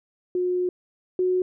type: tone pair in turn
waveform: sine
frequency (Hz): 361.1 / 366.6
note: F#4 / F#4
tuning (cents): -42 / -16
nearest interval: unison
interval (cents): 26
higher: second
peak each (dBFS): -21 / -19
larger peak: second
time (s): 0.35-0.69 / 1.19-1.42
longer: first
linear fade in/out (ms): 2
effects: none